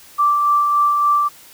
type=tone with tremolo; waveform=sine; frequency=1170 Hz; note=D6; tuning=7 cents flat; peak=-11 dBFS; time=0.18-1.29 s; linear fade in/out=20 ms; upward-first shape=sine; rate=3.5 Hz; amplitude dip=30%; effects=white hiss -44 dBFS RMS until 1.53 s